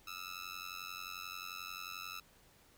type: tone with amplitude modulation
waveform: 15% pulse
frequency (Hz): 1308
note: E6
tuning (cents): -14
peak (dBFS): -33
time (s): 0.07-2.2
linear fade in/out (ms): 5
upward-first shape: sine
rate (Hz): 91.3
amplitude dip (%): 100
effects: pink hiss -65 dBFS RMS until 2.77 s